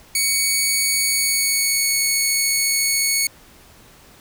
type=tone with pitch glide; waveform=10% pulse; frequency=2237 to 2213 Hz; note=C#7 to C#7; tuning=+15 to -3 cents; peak=-8 dBFS; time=0.15-3.27 s; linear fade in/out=2 ms; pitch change=-18 cents; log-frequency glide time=1-2.04 s; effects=pink hiss -48 dBFS RMS until 4.2 s